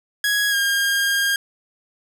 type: tone with pitch glide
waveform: sawtooth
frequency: 1663 to 1614.7 Hz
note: G#6 to G#6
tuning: +2 to -49 cents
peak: -14 dBFS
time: 0.24-1.36 s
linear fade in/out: 2 ms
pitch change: -51 cents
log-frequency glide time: 0.5-0.55 s
effects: none